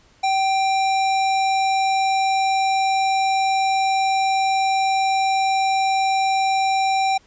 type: tone with sample-and-hold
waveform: sine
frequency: 772 Hz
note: G5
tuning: 27 cents flat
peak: -16 dBFS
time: 0.23-7.18 s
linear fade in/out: 10 ms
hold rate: 3150 Hz
effects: pink hiss -55 dBFS RMS until 7.26 s + resampled to 16000 Hz